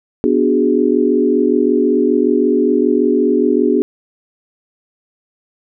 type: chord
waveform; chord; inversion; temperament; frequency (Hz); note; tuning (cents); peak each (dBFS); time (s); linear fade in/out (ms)
sine; G# half-diminished seventh; first; equal; 246.9 / 293.7 / 370 / 415.3; B3 / D4 / F#4 / G#4; 0 / 0 / 0 / 0; -16; 0.24-3.82; 0
effects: none